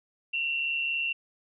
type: tone pair together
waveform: sine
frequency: 2717 / 2861 Hz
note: F7 / F7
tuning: -48 / +41 cents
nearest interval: minor second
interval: 89 cents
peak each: -27 / -36 dBFS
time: 0.33-1.13 s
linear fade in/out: 10 ms
effects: none